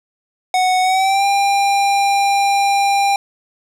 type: tone with pitch glide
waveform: square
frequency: 740 to 797.7 Hz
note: F#5 to G5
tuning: 0 to +30 cents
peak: -13 dBFS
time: 0.54-3.16 s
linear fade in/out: 2 ms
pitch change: +130 cents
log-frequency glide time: 0.82-1.25 s
effects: low-pass 9000 Hz 12 dB/octave + 7-bit